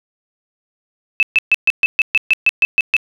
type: tone bursts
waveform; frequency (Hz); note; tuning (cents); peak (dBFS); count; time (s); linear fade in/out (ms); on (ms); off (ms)
sine; 2620; E7; -11; -8; 12; 1.2-2.966; 0; 28; 130
effects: none